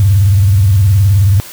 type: tone with vibrato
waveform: sine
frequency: 98 Hz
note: G2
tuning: in tune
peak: -5 dBFS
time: 0-1.4 s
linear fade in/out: 0 ms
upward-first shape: square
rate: 19 Hz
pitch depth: 130 cents each way
effects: white hiss -31 dBFS RMS until 1.52 s